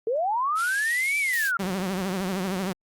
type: linear two-way sweep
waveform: sine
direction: up then down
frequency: 426.7 to 2349 to 1345 Hz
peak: -22 dBFS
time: 0.07-1.57 s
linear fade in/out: 2 ms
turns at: 1.18 s
type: high-pass noise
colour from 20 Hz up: white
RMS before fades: -33 dBFS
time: 0.55-1.52 s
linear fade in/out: 50 ms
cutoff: 2100 Hz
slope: 48 dB/octave
type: tone with vibrato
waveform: sawtooth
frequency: 188.3 Hz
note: F#3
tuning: 31 cents sharp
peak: -22 dBFS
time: 1.59-2.73 s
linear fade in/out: 10 ms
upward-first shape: triangle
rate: 13 Hz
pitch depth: 120 cents each way
effects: Opus 32 kbps